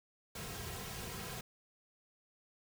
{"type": "noise with comb filter", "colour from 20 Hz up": "pink", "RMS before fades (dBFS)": -44, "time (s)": [0.35, 1.41], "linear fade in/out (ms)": 5, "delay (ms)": 3.4, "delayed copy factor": -0.7, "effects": []}